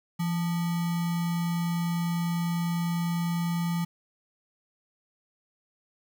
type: tone with sample-and-hold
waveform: sine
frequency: 170 Hz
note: F3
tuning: 46 cents flat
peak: -25 dBFS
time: 0.19-3.85 s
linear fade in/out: 10 ms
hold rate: 1050 Hz
effects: none